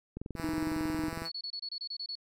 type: click train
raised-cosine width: 3 ms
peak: -25 dBFS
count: 24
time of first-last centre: 0.17-1.22 s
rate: 21.9 Hz
type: tone with vibrato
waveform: 5% pulse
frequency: 164.81 Hz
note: E3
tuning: in tune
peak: -27 dBFS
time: 0.35-1.3 s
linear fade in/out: 50 ms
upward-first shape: sine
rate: 18 Hz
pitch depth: 9 cents each way
type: tone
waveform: triangle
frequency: 311.1 Hz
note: D#4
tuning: in tune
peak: -29 dBFS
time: 0.42-1.1 s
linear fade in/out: 20 ms
type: tone bursts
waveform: sine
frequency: 4400 Hz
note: C#8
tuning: 14 cents flat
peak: -35 dBFS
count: 10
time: 1.25-2.154 s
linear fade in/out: 5 ms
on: 67 ms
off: 26 ms
effects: MP3 96 kbps